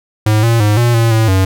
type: tone with pitch steps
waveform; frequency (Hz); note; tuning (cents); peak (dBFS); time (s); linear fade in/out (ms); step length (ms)
square; 107.5 / 115.8 / 104.9 / 119.4 / 115.1 / 111.5 / 94.8; A2 / A#2 / G#2 / A#2 / A#2 / A2 / F#2; -40 / -11 / +18 / +42 / -22 / +23 / +43; -9; 0.26-1.45; 5; 170
effects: none